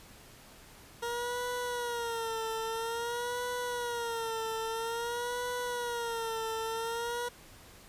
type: tone with vibrato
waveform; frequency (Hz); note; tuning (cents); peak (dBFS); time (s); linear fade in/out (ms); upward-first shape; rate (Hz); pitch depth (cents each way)
20% pulse; 468.7; A#4; +9; -28; 1.02-7.29; 10; sine; 0.5; 84
effects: pink hiss -54 dBFS RMS until 7.88 s + resampled to 32000 Hz